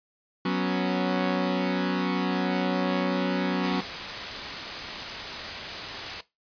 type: chord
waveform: sawtooth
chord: F# suspended fourth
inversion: none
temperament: equal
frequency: 185 / 246.9 / 277.2 Hz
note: F#3 / B3 / C#4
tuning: 0 / 0 / 0 cents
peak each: -22 / -27 / -25 dBFS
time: 0.45-3.81 s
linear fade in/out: 5 ms
type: noise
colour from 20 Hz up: white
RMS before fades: -33 dBFS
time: 3.63-6.21 s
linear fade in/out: 5 ms
effects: noise-tail reverb RT60 0.2 s tail -17 dB re dry + resampled to 11025 Hz